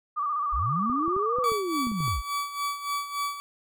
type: tone with vibrato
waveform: sine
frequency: 1180 Hz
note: D6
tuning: 8 cents sharp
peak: -25 dBFS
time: 0.16-1.51 s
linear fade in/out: 20 ms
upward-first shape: square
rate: 15 Hz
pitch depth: 53 cents each way
type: linear two-way sweep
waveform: sine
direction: up then down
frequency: 38.12 to 511 to 38.12 Hz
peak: -27 dBFS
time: 0.52-2.22 s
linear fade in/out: 20 ms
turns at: 1.4 s
type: clicks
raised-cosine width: 3 ms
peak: -27 dBFS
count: 9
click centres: 0.899 / 1.08 / 1.165 / 1.386 / 1.519 / 1.87 / 1.917 / 2.005 / 2.079 s
type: tone with tremolo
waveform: 40% pulse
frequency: 1146 Hz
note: D6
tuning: 43 cents flat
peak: -25 dBFS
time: 1.44-3.4 s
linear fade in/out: 0 ms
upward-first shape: sine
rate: 3.5 Hz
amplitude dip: 70%
effects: none